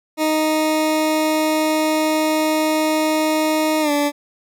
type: tone with pitch glide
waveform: 20% pulse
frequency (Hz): 311.1 to 290.3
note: D#4 to D4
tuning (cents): 0 to -20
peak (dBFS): -11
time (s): 0.17-4.12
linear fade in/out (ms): 50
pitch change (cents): -120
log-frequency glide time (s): 3.81-3.91
effects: none